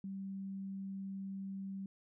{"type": "tone", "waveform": "sine", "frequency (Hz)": 194.2, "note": "G3", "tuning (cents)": -16, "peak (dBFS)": -40, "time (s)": [0.04, 1.86], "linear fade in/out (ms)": 2, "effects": []}